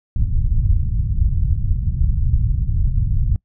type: low-pass noise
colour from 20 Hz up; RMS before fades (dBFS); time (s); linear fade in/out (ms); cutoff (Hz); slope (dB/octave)
pink; -17; 0.16-3.36; 2; 120; 24
effects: noise-tail reverb RT60 0.1 s tail -22 dB re dry